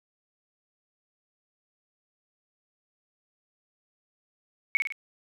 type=tone with echo; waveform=sine; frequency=2217 Hz; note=C#7; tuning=in tune; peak=-18 dBFS; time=4.75-4.77 s; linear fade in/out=0 ms; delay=51 ms; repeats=3; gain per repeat=-5 dB; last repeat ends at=4.923 s; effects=none